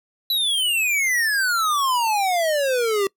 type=exponential sweep; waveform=square; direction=down; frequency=4000 to 384.9 Hz; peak=-19 dBFS; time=0.3-3.07 s; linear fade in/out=2 ms; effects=noise-tail reverb RT60 0.1 s tail -23 dB re dry